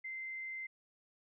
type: tone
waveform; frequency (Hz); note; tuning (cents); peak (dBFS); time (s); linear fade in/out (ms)
sine; 2078; C7; -12; -40; 0.04-0.67; 10
effects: none